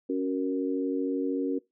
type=chord; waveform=sine; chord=F# major; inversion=second; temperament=equal; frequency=277.2 / 370 / 466.2 Hz; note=C#4 / F#4 / A#4; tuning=0 / 0 / 0 cents; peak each=-28 / -32 / -32 dBFS; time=0.09-1.59 s; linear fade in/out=10 ms; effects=noise-tail reverb RT60 0.2 s tail -22 dB re dry